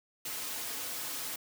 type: noise with comb filter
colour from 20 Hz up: white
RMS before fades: -38 dBFS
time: 0.25-1.36 s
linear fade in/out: 5 ms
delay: 5.1 ms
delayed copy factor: -0.55
effects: high-pass 150 Hz 12 dB/octave